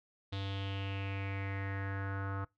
square tone with low-pass filter sweep, 98 Hz, G2, in tune, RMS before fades -38 dBFS, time 0.32-2.45 s, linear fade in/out 10 ms, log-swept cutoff 3700 to 1300 Hz, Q 5, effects noise-tail reverb RT60 0.2 s tail -22 dB re dry

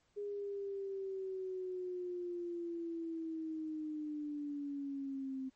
sine linear sweep, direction down, 411.2 to 261.6 Hz, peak -38 dBFS, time 0.16-5.5 s, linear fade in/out 20 ms, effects pink hiss -75 dBFS RMS until 5.55 s + MP3 32 kbps

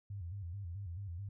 sine tone with vibrato, 92.5 Hz, F#2, in tune, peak -40 dBFS, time 0.1-1.29 s, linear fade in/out 5 ms, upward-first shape square, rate 4.6 Hz, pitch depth 140 cents each way, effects none

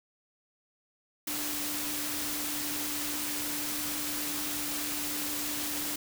sine tone in noise, 295.9 Hz, D4, 13 cents sharp, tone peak -40 dBFS, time 1.27-5.96 s, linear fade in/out 5 ms, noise white, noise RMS -34 dBFS, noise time 1.27-5.96 s, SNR -9 dB, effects none

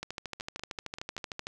two click trains, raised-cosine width 0.2 ms, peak -23 / -19 dBFS, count 5 / 20, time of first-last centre 0.4-1.18 / 0.03-1.469 s, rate 5.13 / 13.2 Hz, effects none

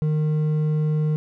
sine tone with hard clipping, 153.3 Hz, D#3, 25 cents flat, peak -20 dBFS, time 0.02-1.16 s, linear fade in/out 0 ms, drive 5 dB, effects none

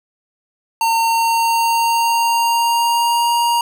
square tone with pitch glide, 912 to 942.5 Hz, A#5 to A#5, -38 to +19 cents, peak -14 dBFS, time 0.81-3.61 s, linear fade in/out 2 ms, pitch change +57 cents, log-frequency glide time 0.97-3.29 s, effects none

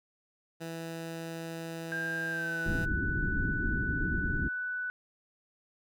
15% pulse tone, 164.81 Hz, E3, in tune, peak -31 dBFS, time 0.6-2.86 s, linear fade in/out 20 ms
sine tone with pitch glide, 1596 to 1489.1 Hz, G6 to F#6, +31 to +11 cents, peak -32 dBFS, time 1.92-4.9 s, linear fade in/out 0 ms, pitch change -120 cents, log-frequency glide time 2.29-2.62 s
pink low-pass noise, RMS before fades -32 dBFS, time 2.65-4.49 s, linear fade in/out 20 ms, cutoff 360 Hz, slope 48 dB/octave
effects none

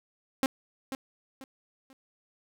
sawtooth tone with echo, 266.5 Hz, C4, 32 cents sharp, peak -19 dBFS, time 0.43-0.46 s, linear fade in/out 0 ms, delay 490 ms, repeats 3, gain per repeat -10 dB, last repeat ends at 1.93 s, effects none

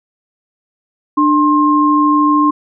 sine tone pair together, 297.8 / 1062 Hz, D4 / C6, +24 / +25 cents, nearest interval octave + minor seventh, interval 2201 cents, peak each -11 dBFS, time 1.17-2.51 s, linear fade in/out 10 ms, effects none

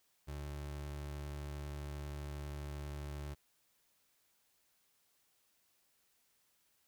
30% pulse tone, 72.5 Hz, D2, 22 cents flat, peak -39 dBFS, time 0.27-3.35 s, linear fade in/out 20 ms, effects white hiss -75 dBFS RMS until 6.87 s

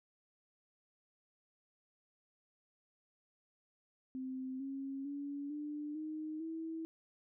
sine tone with pitch steps, 260.2 / 271.9 / 284.1 / 296.8 / 310.1 / 324.1 Hz, C4 / C#4 / C#4 / D4 / D#4 / E4, -9 / -33 / +43 / +18 / -6 / -29 cents, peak -39 dBFS, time 4.15-6.85 s, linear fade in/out 0 ms, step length 450 ms, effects none

